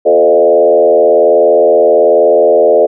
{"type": "tone with frequency modulation", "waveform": "sine", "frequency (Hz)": 523.3, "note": "C5", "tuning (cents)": 0, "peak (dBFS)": -4, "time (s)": [0.05, 2.87], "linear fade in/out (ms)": 20, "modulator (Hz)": 81.2, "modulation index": 1.6, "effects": []}